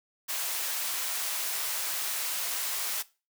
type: high-pass noise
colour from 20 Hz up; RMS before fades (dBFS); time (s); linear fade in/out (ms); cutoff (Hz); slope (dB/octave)
white; -32; 0.28-3.03; 20; 660; 12
effects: noise-tail reverb RT60 0.3 s tail -19 dB re dry